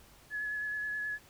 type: tone with vibrato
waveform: sine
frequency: 1700 Hz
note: G#6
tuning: 40 cents sharp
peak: -33 dBFS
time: 0.3-1.19 s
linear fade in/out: 50 ms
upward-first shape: sine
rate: 9.4 Hz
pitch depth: 15 cents each way
effects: added 50 Hz sine -66 dBFS peak until 1.29 s + pink hiss -59 dBFS RMS until 1.29 s